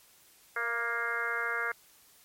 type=harmonic tone with a mistuned harmonic; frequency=234.3 Hz; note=A#3; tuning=9 cents sharp; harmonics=2 / 3 / 4 / 5 / 6 / 7 / 8 / 9; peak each=-40 / -44 / -45 / -38 / -34 / -34 / -43 / -38 dBFS; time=0.56-1.72 s; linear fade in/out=5 ms; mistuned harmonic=3; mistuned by=-25 cents; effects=white hiss -60 dBFS RMS until 2.24 s + MP3 64 kbps